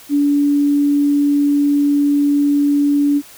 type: tone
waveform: sine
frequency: 287.5 Hz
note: D4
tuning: 37 cents flat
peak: -11 dBFS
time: 0.09-3.22 s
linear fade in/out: 50 ms
effects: white hiss -41 dBFS RMS until 3.37 s